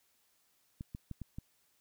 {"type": "clicks", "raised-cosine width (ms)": 5, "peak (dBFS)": -29, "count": 5, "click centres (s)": [0.809, 0.949, 1.113, 1.217, 1.385], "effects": ["white hiss -73 dBFS RMS until 1.8 s"]}